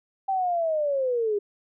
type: linear sweep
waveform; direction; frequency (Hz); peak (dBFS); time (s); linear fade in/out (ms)
sine; down; 784 to 400; -22; 0.28-1.39; 10
effects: none